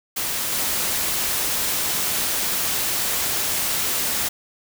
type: noise with level steps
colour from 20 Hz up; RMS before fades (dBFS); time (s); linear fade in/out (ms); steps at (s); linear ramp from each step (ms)
white; -25 / -23; 0.16-4.29; 10; 0.52; 2
effects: none